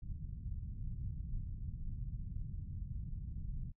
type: low-pass noise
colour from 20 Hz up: pink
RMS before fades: -42 dBFS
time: 0.02-3.72 s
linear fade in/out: 10 ms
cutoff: 150 Hz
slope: 24 dB/octave
effects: noise-tail reverb RT60 0.1 s tail -24 dB re dry